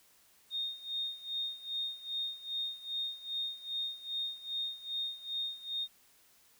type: tone with tremolo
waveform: sine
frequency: 3687 Hz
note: A#7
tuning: 20 cents flat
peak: -32 dBFS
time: 0.5-5.88 s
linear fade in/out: 50 ms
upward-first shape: sine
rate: 2.5 Hz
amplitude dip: 85%
effects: white hiss -65 dBFS RMS until 6.59 s